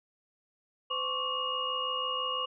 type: tone cluster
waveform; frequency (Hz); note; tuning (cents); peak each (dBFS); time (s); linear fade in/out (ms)
sine; 511 / 1079 / 1145 / 2859; C5 / C#6 / D6 / F7; -41 / -47 / -44 / +40; -39 / -37 / -35 / -33; 0.9-2.46; 10
effects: none